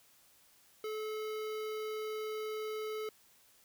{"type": "tone with notch filter", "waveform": "square", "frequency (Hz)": 431.8, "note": "A4", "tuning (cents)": -33, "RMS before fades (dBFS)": -39, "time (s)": [0.84, 3.09], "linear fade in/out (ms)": 2, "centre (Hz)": 7900, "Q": 1.2, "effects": ["white hiss -65 dBFS RMS until 3.64 s"]}